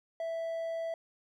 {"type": "tone", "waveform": "triangle", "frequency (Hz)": 659.3, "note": "E5", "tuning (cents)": 0, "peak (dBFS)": -31, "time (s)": [0.2, 0.94], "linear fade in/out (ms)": 2, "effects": []}